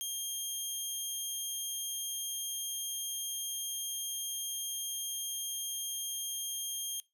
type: tone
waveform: 15% pulse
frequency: 3215 Hz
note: G7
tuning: 43 cents sharp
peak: -28 dBFS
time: 0.01-7 s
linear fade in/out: 0 ms
effects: noise-tail reverb RT60 0.2 s tail -20 dB re dry